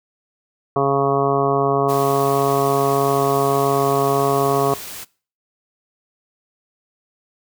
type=harmonic tone; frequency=138.59 Hz; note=C#3; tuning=in tune; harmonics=1 / 2 / 3 / 4 / 5 / 6 / 7 / 8 / 9; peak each=-24 / -26 / -19 / -27 / -21 / -31 / -28 / -22 / -32 dBFS; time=0.76-4.74 s; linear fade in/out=2 ms
type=noise; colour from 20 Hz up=white; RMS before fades=-33 dBFS; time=1.88-5.05 s; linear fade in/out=20 ms
effects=noise-tail reverb RT60 0.4 s tail -22 dB re dry